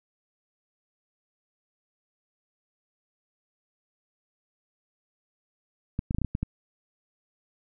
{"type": "clicks", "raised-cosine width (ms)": 5, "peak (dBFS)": -15, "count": 8, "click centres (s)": [5.991, 6.109, 6.147, 6.185, 6.217, 6.247, 6.351, 6.43], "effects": []}